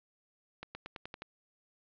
accelerating click train, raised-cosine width 0.3 ms, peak -26 dBFS, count 7, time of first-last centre 0.63-1.22 s, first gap 120 ms, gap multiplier 0.92, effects resampled to 11025 Hz + 10-bit

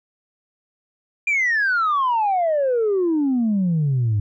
sine exponential sweep, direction down, 2422 to 100 Hz, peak -15 dBFS, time 1.27-4.2 s, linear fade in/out 5 ms, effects tanh soft clip ceiling -14 dBFS

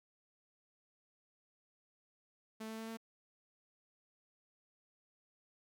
sawtooth tone with pitch steps, 220 / 221.8 / 223.6 / 225.4 Hz, A3 / A3 / A3 / A3, 0 / +14 / +28 / +42 cents, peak -39 dBFS, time 2.6-2.972 s, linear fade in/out 10 ms, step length 93 ms, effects none

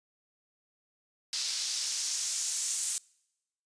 white noise with band-pass filter sweep, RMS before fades -33 dBFS, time 1.33-2.98 s, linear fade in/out 0 ms, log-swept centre 4700 to 7800 Hz, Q 2.2, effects noise-tail reverb RT60 0.9 s tail -26 dB re dry + resampled to 22050 Hz

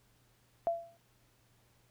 sine tone with exponential decay, 676 Hz, E5, 43 cents sharp, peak -25 dBFS, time 0.67-0.97 s, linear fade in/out 0 ms, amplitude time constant 65 ms, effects added 119 Hz sine -70 dBFS peak until 1.9 s + pink hiss -70 dBFS RMS until 1.9 s

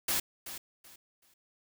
white noise with echo, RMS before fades -30 dBFS, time 0.08-0.2 s, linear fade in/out 5 ms, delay 380 ms, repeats 3, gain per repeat -12 dB, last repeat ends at 1.34 s, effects none

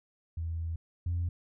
sine tone pair in turn, 82.4 / 86.46 Hz, E2 / F2, 0 / -17 cents, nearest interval minor second, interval 83 cents, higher second, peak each -31 / -27 dBFS, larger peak second, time 0.37-0.76 / 1.06-1.29 s, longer first, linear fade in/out 5 ms, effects tanh soft clip ceiling -25 dBFS

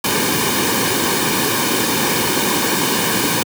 pink noise with comb filter, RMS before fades -17 dBFS, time 0.04-3.43 s, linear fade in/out 5 ms, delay 1.5 ms, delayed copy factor -0.65, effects high-pass 150 Hz 12 dB/octave

